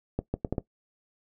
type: accelerating click train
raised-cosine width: 2 ms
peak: -14 dBFS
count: 5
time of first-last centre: 0.19-0.582 s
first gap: 150 ms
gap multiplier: 0.72
effects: noise-tail reverb RT60 0.1 s tail -17 dB re dry